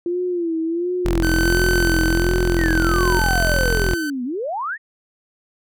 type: tone with vibrato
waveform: sine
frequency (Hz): 341.9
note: F4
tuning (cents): -37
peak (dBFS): -19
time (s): 0.06-3.19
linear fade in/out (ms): 2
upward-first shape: sine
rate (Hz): 1.4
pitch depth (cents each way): 100
type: tone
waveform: sawtooth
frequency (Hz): 43.16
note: F1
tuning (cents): -20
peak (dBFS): -14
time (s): 1.05-3.94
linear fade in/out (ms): 0
type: tone with tremolo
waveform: 45% pulse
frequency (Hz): 1526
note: G6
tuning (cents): -47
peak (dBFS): -19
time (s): 1.23-4.1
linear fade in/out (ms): 2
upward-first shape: sine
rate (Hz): 0.57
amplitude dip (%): 65
type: exponential two-way sweep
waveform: sine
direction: down then up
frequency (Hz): 1975.5 to 238.7 to 1929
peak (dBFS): -22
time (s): 2.57-4.78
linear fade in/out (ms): 50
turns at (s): 4.24
effects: none